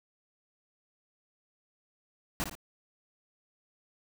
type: noise with echo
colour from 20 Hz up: pink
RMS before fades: -32 dBFS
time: 2.4-2.44 s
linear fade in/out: 0 ms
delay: 56 ms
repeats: 2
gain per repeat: -7 dB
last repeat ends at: 2.552 s
effects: none